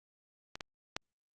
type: clicks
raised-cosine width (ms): 0.2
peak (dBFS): -24 / -22 / -17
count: 3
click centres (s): 0.555 / 0.608 / 0.965
effects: Opus 48 kbps